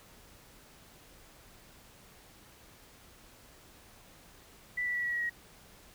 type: tone with pitch steps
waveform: sine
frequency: 1975.5 / 1959.6 / 1943.8 / 1928.2 / 1912.6 / 1897.2 Hz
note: B6 / B6 / B6 / B6 / A#6 / A#6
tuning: 0 / -14 / -28 / -42 / +44 / +30 cents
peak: -30 dBFS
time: 4.77-5.298 s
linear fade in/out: 10 ms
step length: 88 ms
effects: pink hiss -57 dBFS RMS until 5.94 s